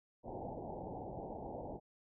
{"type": "low-pass noise", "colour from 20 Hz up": "white", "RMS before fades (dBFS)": -45, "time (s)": [0.23, 1.8], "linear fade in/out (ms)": 50, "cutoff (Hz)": 880, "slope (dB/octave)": 96, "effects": []}